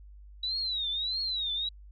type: tone with vibrato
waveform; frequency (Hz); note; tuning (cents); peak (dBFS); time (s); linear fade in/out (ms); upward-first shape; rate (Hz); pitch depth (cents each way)
sine; 3891; B7; -27; -29; 0.43-1.69; 5; triangle; 1.6; 190
effects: added 50 Hz sine -47 dBFS peak until 1.91 s